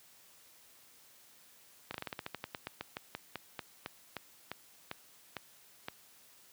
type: slowing click train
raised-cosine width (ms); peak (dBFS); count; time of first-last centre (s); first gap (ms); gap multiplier
0.3; -22; 23; 1.91-5.884; 33; 1.14
effects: white hiss -61 dBFS RMS until 6.52 s + high-pass 80 Hz 12 dB/octave